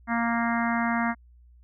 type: harmonic tone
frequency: 233.1 Hz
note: A#3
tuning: in tune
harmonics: 1 / 3 / 4 / 5 / 6 / 7 / 8 / 9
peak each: -26 / -31 / -32 / -33 / -34 / -34 / -35 / -36 dBFS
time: 0.07-1.15 s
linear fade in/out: 50 ms
effects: added 60 Hz sine -51 dBFS peak until 1.63 s